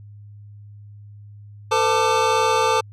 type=tone cluster; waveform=square; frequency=447.8 / 510 / 884 / 1185 Hz; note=A4 / C5 / A5 / D6; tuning=+30 / -44 / +8 / +15 cents; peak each=-23 / -24 / -21 / -23 dBFS; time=1.71-2.81 s; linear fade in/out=10 ms; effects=added 103 Hz sine -39 dBFS peak until 2.92 s + low-pass 7000 Hz 12 dB/octave